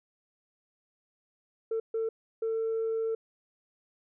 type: tone bursts at uneven times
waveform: sine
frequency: 448.7 Hz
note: A4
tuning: 34 cents sharp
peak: -26 dBFS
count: 3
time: 1.71-1.8 / 1.94-2.09 / 2.42-3.15 s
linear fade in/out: 5 ms
effects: tanh soft clip ceiling -25 dBFS